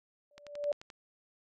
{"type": "tone with exponential growth", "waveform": "sine", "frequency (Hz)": 582, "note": "D5", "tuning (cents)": -16, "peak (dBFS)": -25, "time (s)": [0.31, 0.72], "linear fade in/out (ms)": 2, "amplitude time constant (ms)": 88}
{"type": "click train", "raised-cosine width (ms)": 0.2, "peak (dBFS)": -31, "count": 7, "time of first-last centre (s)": [0.38, 0.902], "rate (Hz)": 11.5}
{"effects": []}